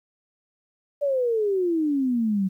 sine exponential sweep, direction down, 586 to 185 Hz, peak -20 dBFS, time 1.01-2.49 s, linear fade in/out 20 ms, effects 10-bit

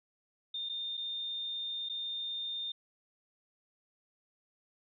sine tone with dropouts, 3628 Hz, A#7, 48 cents flat, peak -35 dBFS, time 0.54-2.72 s, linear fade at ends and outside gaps 5 ms, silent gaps 0.69-0.695 / 0.971-0.975 / 1.889-1.896 s, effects none

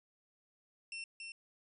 sawtooth tone with echo, 2700 Hz, E7, 41 cents sharp, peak -38 dBFS, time 0.92-1.04 s, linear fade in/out 2 ms, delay 280 ms, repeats 1, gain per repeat -3 dB, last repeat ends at 1.32 s, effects resampled to 22050 Hz

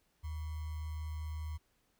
sine tone with sample-and-hold, 77.78 Hz, D#2, in tune, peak -37 dBFS, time 0.23-1.58 s, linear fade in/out 20 ms, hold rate 1050 Hz, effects pink hiss -75 dBFS RMS until 1.99 s

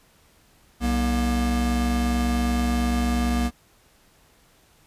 square tone pair together, 63.2 / 238.6 Hz, B1 / A#3, +41 / +41 cents, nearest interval octave + major seventh, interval 2300 cents, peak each -24 dBFS, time 0.8-3.51 s, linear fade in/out 50 ms, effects pink hiss -58 dBFS RMS until 4.86 s + resampled to 32000 Hz

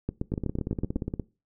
two click trains, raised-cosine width 3 ms, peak -15 / -17 dBFS, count 8 / 16, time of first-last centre 0.09-0.96 / 0.32-1.197 s, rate 8.05 / 17.1 Hz, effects noise-tail reverb RT60 0.3 s tail -21 dB re dry

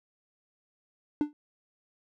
triangle tone with exponential decay, 296.2 Hz, D4, 15 cents sharp, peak -18 dBFS, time 1.21-1.33 s, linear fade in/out 1 ms, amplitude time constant 25 ms, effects none

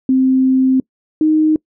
sine tone pair in turn, 261.3 / 310.7 Hz, C4 / D#4, -2 / -2 cents, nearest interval minor third, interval 300 cents, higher second, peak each -9 dBFS, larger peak neither, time 0.09-0.8 / 1.21-1.56 s, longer first, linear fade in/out 2 ms, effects noise-tail reverb RT60 0.1 s tail -25 dB re dry

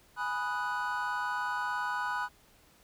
triangle chord, G# minor seventh, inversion none, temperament equal, 830.6 / 987.8 / 1244.5 / 1480 Hz, G#5 / B5 / D#6 / F#6, 0 / 0 / 0 / 0 cents, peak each -37 / -33 / -37 / -33 dBFS, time 0.16-2.29 s, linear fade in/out 50 ms, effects pink hiss -62 dBFS RMS until 2.83 s

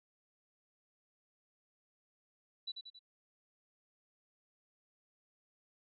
sine tone with echo, 3951 Hz, B7, in tune, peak -38 dBFS, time 2.67-2.72 s, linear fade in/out 10 ms, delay 91 ms, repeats 3, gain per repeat -5 dB, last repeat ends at 2.993 s, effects none

